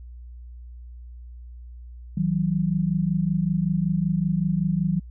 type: tone pair together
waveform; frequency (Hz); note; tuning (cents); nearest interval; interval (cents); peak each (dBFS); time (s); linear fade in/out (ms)
sine; 161.61 / 186.9; E3 / F#3; -34 / +18; minor third; 252; -23; 2.17-5; 5
effects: added 60 Hz sine -38 dBFS peak until 5.1 s